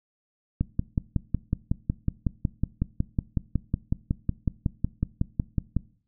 click train, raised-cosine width 5 ms, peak -11 dBFS, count 29, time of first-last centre 0.61-5.767 s, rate 5.43 Hz, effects noise-tail reverb RT60 0.5 s tail -21 dB re dry

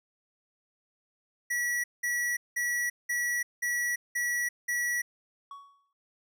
square tone bursts, 1936 Hz, B6, 35 cents flat, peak -28 dBFS, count 7, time 1.5-5.02 s, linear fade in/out 10 ms, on 340 ms, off 190 ms
triangle tone with exponential decay, 1120 Hz, C#6, 18 cents sharp, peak -37 dBFS, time 5.51-5.93 s, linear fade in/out 2 ms, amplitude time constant 91 ms
effects none

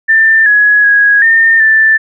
sine tone with pitch steps, 1785 / 1679 / 1657 / 1815 / 1767 Hz, A6 / G#6 / G#6 / A#6 / A6, +24 / +18 / -4 / -47 / +7 cents, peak -4 dBFS, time 0.08-1.98 s, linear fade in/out 20 ms, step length 380 ms, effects none

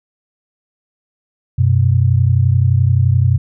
sine tone pair together, 94.4 / 126.01 Hz, F#2 / B2, +35 / +35 cents, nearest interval perfect fourth, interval 500 cents, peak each -12 dBFS, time 1.58-3.38 s, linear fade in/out 10 ms, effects none

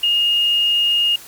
sine tone, 2846 Hz, F7, 32 cents sharp, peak -13 dBFS, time 0.03-1.16 s, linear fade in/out 5 ms, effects white hiss -39 dBFS RMS until 1.27 s + MP3 96 kbps

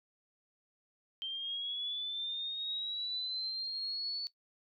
sine linear sweep, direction up, 3136 to 4470 Hz, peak -35 dBFS, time 1.22-4.27 s, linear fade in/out 0 ms, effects noise-tail reverb RT60 0.1 s tail -17 dB re dry

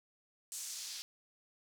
white noise with band-pass filter sweep, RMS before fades -44 dBFS, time 0.52-1.02 s, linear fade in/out 0 ms, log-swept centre 7700 to 4300 Hz, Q 1.7, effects none

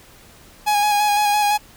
45% pulse tone with vibrato, 830.6 Hz, G#5, in tune, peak -15 dBFS, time 0.66-1.58 s, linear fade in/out 20 ms, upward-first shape square, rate 5.9 Hz, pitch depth 19 cents each way, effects pink hiss -47 dBFS RMS until 1.76 s

